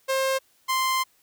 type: tone pair in turn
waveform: sawtooth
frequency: 532 / 1044.5 Hz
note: C5 / C6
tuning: +29 / -3 cents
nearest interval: octave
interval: 1168 cents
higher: second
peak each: -18 dBFS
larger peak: neither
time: 0.08-0.39 / 0.68-1.04 s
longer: second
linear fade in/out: 20 ms
effects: white hiss -63 dBFS RMS until 1.22 s